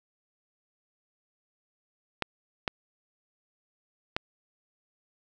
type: clicks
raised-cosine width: 0.3 ms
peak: -11 dBFS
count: 3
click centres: 2.223 / 2.678 / 4.165 s
effects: none